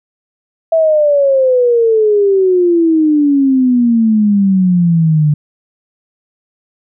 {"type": "exponential sweep", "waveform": "sine", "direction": "down", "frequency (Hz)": [659.3, 146.83], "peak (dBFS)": -7, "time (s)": [0.72, 5.34], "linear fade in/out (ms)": 5, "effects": []}